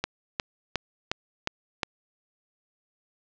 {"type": "click train", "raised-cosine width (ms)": 0.2, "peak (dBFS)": -8, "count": 6, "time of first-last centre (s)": [0.04, 1.832], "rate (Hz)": 2.79, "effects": ["low-pass 5000 Hz 12 dB/octave"]}